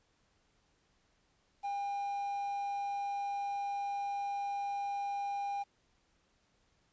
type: tone with quantisation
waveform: triangle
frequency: 804 Hz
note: G5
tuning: 44 cents sharp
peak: -32 dBFS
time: 1.63-5.64 s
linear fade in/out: 20 ms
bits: 10
effects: pink hiss -73 dBFS RMS until 6.92 s + resampled to 16000 Hz